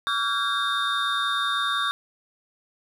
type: tone cluster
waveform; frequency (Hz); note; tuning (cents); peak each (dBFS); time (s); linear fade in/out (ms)
triangle; 1143 / 1380 / 1510 / 1616 / 3659; D6 / F6 / F#6 / G#6 / A#7; -47 / -21 / +35 / -48 / -33; -25 / -28 / -32 / -30 / -26; 0.07-1.91; 0
effects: none